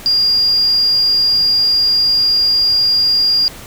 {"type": "tone", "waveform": "sine", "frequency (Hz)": 4818, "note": "D8", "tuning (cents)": 43, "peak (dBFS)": -9, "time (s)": [0.06, 3.48], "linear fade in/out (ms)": 0, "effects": ["tanh soft clip ceiling -5 dBFS", "pink hiss -34 dBFS RMS until 3.66 s"]}